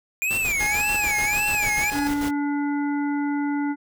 square tone with vibrato, 2400 Hz, D7, 37 cents sharp, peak -22 dBFS, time 0.22-1.9 s, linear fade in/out 0 ms, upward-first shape sine, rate 1.8 Hz, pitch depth 200 cents each way
pink noise with tremolo, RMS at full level -32 dBFS, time 0.3-2.31 s, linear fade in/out 10 ms, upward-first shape square, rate 6.8 Hz, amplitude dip 55%
25% pulse tone, 837 Hz, G#5, 13 cents sharp, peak -23 dBFS, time 0.6-2.08 s, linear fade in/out 10 ms
harmonic tone, 288.2 Hz, D4, 33 cents flat, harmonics 1 / 3 / 5 / 7, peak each -22 / -32 / -36 / -39 dBFS, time 1.92-3.76 s, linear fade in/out 50 ms
effects none

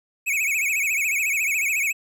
square tone with vibrato, 2383 Hz, D7, 25 cents sharp, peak -21 dBFS, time 0.26-1.93 s, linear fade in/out 20 ms, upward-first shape sine, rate 14 Hz, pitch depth 160 cents each way, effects none

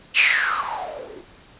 violet noise with low-pass filter sweep, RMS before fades -22 dBFS, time 0.14-1.25 s, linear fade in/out 50 ms, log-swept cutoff 2800 to 320 Hz, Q 9.7, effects pink hiss -49 dBFS RMS until 1.59 s + resampled to 8000 Hz

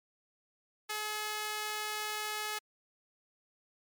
sawtooth tone with high-pass filter, 425.3 Hz, G#4, 41 cents sharp, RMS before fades -37 dBFS, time 0.89-2.59 s, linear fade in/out 10 ms, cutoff 1100 Hz, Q 0.63, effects MP3 96 kbps

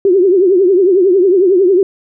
sine tone with vibrato, 373.9 Hz, F#4, 18 cents sharp, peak -6 dBFS, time 0.05-1.83 s, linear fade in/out 2 ms, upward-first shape triangle, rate 11 Hz, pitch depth 160 cents each way, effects none

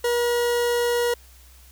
40% pulse tone, 479 Hz, A#4, 47 cents sharp, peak -19 dBFS, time 0.04-1.14 s, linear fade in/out 5 ms, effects added 63 Hz sine -48 dBFS peak until 1.71 s + white hiss -53 dBFS RMS until 1.71 s

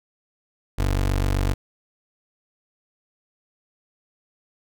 25% pulse tone, 47.77 Hz, G1, 44 cents flat, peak -16 dBFS, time 0.78-1.54 s, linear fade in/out 10 ms, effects none

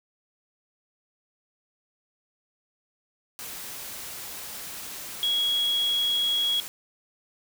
sine tone in noise, 3320 Hz, G#7, 1 cent flat, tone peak -22 dBFS, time 5.23-6.6 s, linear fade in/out 0 ms, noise white, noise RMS -38 dBFS, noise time 3.39-6.68 s, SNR +13 dB, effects none

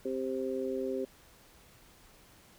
harmonic tone, 131.2 Hz, C3, 5 cents sharp, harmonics 2 / 3 / 4, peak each -37 / -34 / -37 dBFS, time 0.05-1.05 s, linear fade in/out 5 ms, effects pink hiss -59 dBFS RMS until 2.58 s

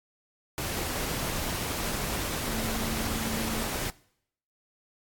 sine tone in noise, 223.2 Hz, A3, 25 cents sharp, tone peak -34 dBFS, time 2.47-3.62 s, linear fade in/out 0 ms, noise pink, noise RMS -32 dBFS, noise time 0.58-3.9 s, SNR -5 dB, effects noise-tail reverb RT60 0.7 s tail -22 dB re dry + AAC 64 kbps

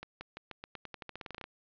accelerating click train, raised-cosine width 0.3 ms, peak -26 dBFS, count 18, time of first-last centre 0.03-1.441 s, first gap 180 ms, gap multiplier 0.89, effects resampled to 11025 Hz + 9-bit

